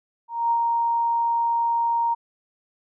sine tone with ADSR envelope, 932.3 Hz, A#5, in tune, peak -17 dBFS, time 0.28-2.15 s, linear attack 230 ms, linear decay 60 ms, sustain -2 dB, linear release 19 ms, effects none

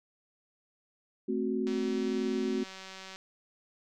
sine chord, F# diminished, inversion first, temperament equal, 220 / 261.6 / 370 Hz, A3 / C4 / F#4, 0 / 0 / 0 cents, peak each -33 / -33 / -32 dBFS, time 1.28-2.64 s, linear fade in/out 10 ms
click train, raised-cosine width 0.2 ms, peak -28 dBFS, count 284, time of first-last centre 1.67-3.159 s, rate 190 Hz
effects none

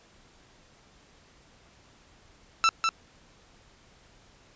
sawtooth tone with echo, 1330 Hz, E6, 15 cents sharp, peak -15 dBFS, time 2.64-2.69 s, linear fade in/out 0 ms, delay 200 ms, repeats 1, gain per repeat -4 dB, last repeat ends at 2.89 s, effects pink hiss -58 dBFS RMS until 4.55 s + resampled to 16000 Hz

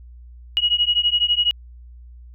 sine beating tone pair, 2895 / 2907 Hz, F#7 / F#7, -38 / -31 cents, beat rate 12 Hz, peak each -19 dBFS, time 0.57-1.51 s, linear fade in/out 0 ms, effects added 60 Hz sine -39 dBFS peak until 2.34 s

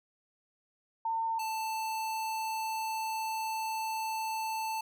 sine / square tone pair in turn, 904 / 883.9 Hz, A5 / A5, +47 / +8 cents, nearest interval unison, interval 39 cents, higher first, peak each -29 / -33 dBFS, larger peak first, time 1.05-1.39 / 1.39-4.81 s, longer second, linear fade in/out 5 ms, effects none

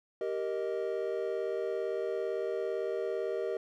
triangle chord, Eb major, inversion first, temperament just, 388.9 / 466.7 / 622.3 Hz, G4 / Bb4 / Eb5, -14 / +2 / 0 cents, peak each -33 / -33 / -35 dBFS, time 0.21-3.57 s, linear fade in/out 2 ms, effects none

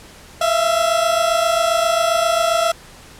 30% pulse tone pair together, 654.5 / 682 Hz, E5 / F5, -13 / -41 cents, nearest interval minor second, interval 72 cents, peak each -15 dBFS, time 0.41-2.72 s, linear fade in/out 5 ms, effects pink hiss -42 dBFS RMS until 3.19 s + low-pass 11000 Hz 12 dB/octave

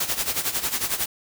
white noise with tremolo, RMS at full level -23 dBFS, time 0-1.06 s, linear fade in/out 5 ms, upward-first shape sine, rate 11 Hz, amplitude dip 75%, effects none

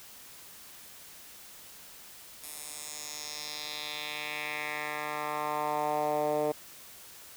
10% pulse tone with band-pass filter sweep, 150 Hz, D3, 37 cents sharp, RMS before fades -34 dBFS, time 2.43-6.52 s, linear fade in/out 5 ms, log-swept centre 11000 to 510 Hz, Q 2.1, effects white hiss -50 dBFS RMS until 7.36 s

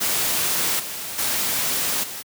white noise with level steps, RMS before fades -22 / -31 / -23 / -33 dBFS, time 0-2.23 s, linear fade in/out 20 ms, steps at 0.79 / 1.18 / 2.03 s, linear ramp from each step 10 ms, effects high-pass 80 Hz 12 dB/octave

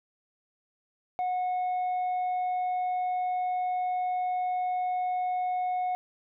triangle tone with tanh clipping, 730 Hz, F#5, 24 cents flat, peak -27 dBFS, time 1.19-5.95 s, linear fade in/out 0 ms, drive 7 dB, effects none

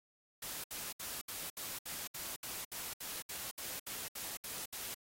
white noise bursts, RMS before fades -43 dBFS, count 16, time 0.42-4.945 s, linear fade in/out 5 ms, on 220 ms, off 67 ms, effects AAC 48 kbps

